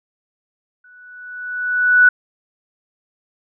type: tone with exponential growth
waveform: sine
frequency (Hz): 1480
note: F#6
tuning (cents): 0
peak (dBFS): -5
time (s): 0.84-2.09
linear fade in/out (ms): 5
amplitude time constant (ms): 270
effects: none